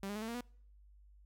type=tone with pitch steps; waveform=sawtooth; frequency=196 / 204.8 / 214 / 223.6 / 233.6 / 244.1 Hz; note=G3 / G#3 / A3 / A3 / A#3 / B3; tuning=0 / -24 / -48 / +28 / +4 / -20 cents; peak=-35 dBFS; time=0.03-0.408 s; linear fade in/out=2 ms; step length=63 ms; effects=noise-tail reverb RT60 0.6 s tail -26 dB re dry + added 50 Hz sine -58 dBFS peak until 1.25 s